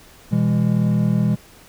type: chord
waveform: triangle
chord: E major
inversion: second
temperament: equal with one note detuned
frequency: 123.47 / 164.81 / 203.7 Hz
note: B2 / E3 / G#3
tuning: 0 / 0 / -33 cents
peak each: -18 / -18 / -17 dBFS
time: 0.31-1.36 s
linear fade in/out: 20 ms
effects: pink hiss -47 dBFS RMS until 1.68 s